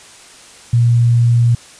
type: tone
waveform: sine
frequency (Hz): 118.6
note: A#2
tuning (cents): +30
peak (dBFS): -8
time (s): 0.73-1.55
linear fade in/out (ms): 5
effects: white hiss -40 dBFS RMS until 1.79 s + resampled to 22050 Hz